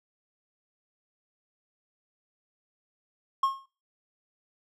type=tone with exponential decay; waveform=triangle; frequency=1080 Hz; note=C#6; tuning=45 cents flat; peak=-17 dBFS; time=3.43-3.66 s; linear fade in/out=5 ms; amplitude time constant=50 ms; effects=noise-tail reverb RT60 0.4 s tail -21 dB re dry